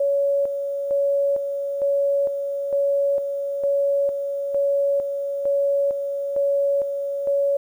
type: tone with tremolo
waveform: sine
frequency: 561 Hz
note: C#5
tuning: 21 cents sharp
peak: -17 dBFS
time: 0-7.57 s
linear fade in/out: 5 ms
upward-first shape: square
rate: 1.1 Hz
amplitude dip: 50%
effects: 9-bit